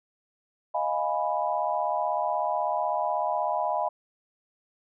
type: chord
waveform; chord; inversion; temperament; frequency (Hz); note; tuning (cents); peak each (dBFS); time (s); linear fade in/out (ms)
sine; F half-diminished seventh; third; equal; 622.3 / 698.5 / 830.6 / 987.8; Eb5 / F5 / Ab5 / Cb6; 0 / 0 / 0 / 0; -30; 0.74-3.89; 10
effects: none